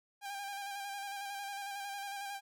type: tone with vibrato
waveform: sawtooth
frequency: 799 Hz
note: G5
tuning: 33 cents sharp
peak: -36 dBFS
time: 0.21-2.41 s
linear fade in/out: 50 ms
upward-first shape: square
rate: 11 Hz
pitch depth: 25 cents each way
effects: none